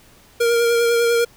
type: tone with vibrato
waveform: square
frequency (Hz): 468.8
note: A#4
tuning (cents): +10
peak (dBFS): -15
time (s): 0.4-1.25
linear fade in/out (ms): 10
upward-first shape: sine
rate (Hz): 10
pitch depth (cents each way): 18
effects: pink hiss -50 dBFS RMS until 1.36 s